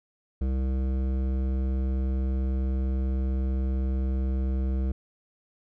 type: tone with hard clipping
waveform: triangle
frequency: 65.4 Hz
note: C2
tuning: in tune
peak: -26 dBFS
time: 0.41-4.92 s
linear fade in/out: 5 ms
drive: 17 dB
effects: none